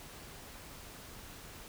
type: silence
effects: pink hiss -50 dBFS RMS until 1.68 s